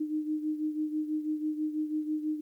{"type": "beating tone pair", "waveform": "sine", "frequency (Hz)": [305.6, 311.7], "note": ["D#4", "D#4"], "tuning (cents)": [-31, 3], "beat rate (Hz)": 6.1, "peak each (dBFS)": [-30, -36], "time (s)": [0, 2.41], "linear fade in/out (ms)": 10, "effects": ["11-bit"]}